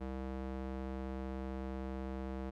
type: tone with band-pass filter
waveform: square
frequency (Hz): 65.41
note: C2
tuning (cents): 0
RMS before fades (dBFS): -41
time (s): 0-2.51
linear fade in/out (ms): 20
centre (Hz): 380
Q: 0.52
effects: none